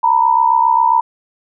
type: tone pair together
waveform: sine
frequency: 912 / 979.4 Hz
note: A#5 / B5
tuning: -38 / -15 cents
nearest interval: minor second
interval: 123 cents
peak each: -12 dBFS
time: 0.03-1.01 s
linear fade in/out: 10 ms
effects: none